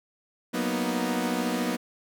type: chord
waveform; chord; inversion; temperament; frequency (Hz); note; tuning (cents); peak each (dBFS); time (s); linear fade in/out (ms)
sawtooth; B major seventh; second; equal; 185 / 233.1 / 246.9 / 311.1; F#3 / A#3 / B3 / D#4; 0 / 0 / 0 / 0; -29 / -28 / -25 / -29; 0.53-1.77; 20
effects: none